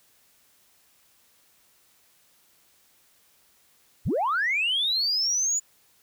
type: linear sweep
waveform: sine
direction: up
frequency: 34.65 to 7000 Hz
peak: -21 dBFS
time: 4.05-5.6 s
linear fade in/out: 20 ms
effects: tanh soft clip ceiling -18 dBFS + white hiss -62 dBFS RMS until 6.02 s